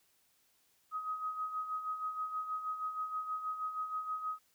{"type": "tone with tremolo", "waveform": "sine", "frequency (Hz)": 1261, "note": "D#6", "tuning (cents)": 23, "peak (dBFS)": -33, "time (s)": [0.91, 4.39], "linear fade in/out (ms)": 50, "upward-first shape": "sine", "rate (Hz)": 6.3, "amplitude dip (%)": 60, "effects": ["white hiss -72 dBFS RMS until 4.54 s"]}